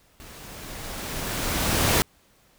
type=noise with level ramp; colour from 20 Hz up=pink; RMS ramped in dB=-45 to -19 dBFS; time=0.2-2.02 s; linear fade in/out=0 ms; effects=pink hiss -60 dBFS RMS until 2.58 s